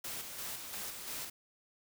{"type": "noise with tremolo", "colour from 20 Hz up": "white", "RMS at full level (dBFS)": -41, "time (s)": [0.04, 1.3], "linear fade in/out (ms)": 5, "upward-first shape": "square", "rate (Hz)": 2.9, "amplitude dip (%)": 40, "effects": []}